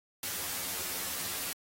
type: noise with comb filter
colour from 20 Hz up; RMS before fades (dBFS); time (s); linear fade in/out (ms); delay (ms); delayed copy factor
white; -36; 0.23-1.53; 2; 11; +0.7
effects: AAC 48 kbps